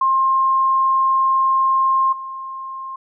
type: tone with level steps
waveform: sine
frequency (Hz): 1062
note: C6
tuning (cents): +25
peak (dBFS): -13 / -27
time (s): 0.01-2.96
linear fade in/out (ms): 5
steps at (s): 2.12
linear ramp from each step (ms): 10
effects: none